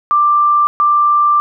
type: tone bursts at uneven times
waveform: sine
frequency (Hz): 1181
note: D6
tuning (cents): +9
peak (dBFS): -8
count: 2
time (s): 0.11-0.67 / 0.8-1.4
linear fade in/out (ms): 0
effects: none